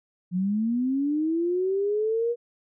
sine linear sweep, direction up, 174.61 to 480.6 Hz, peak -22 dBFS, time 0.31-2.36 s, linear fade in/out 50 ms, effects none

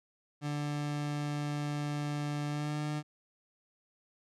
30% pulse tone with pitch glide, 146.83 to 150.09 Hz, D3 to D3, 0 to +38 cents, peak -30 dBFS, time 0.41-3.03 s, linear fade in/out 50 ms, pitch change +38 cents, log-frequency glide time 2.48-2.77 s, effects low-pass 8000 Hz 12 dB/octave

